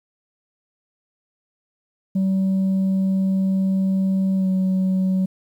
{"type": "tone with pitch glide", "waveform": "sine", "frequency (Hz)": [191.1, 187.93], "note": ["G3", "F#3"], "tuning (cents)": [-44, 27], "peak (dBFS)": -14, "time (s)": [2.15, 5.26], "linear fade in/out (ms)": 10, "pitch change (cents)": -29, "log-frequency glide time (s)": [4.36, 4.48], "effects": ["tanh soft clip ceiling -16 dBFS", "9-bit"]}